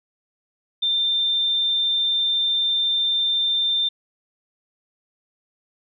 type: tone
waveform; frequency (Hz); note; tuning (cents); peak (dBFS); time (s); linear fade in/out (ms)
sine; 3586; A7; +32; -18; 0.82-3.89; 10
effects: none